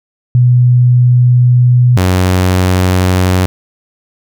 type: tone pair in turn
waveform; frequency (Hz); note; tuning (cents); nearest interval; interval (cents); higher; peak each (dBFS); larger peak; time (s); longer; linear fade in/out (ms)
sine / sawtooth; 123.47 / 92.02; B2 / F#2; 0 / -9; perfect fourth; 509; first; -4; neither; 0.35-1.97 / 1.97-3.46; first; 0
effects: none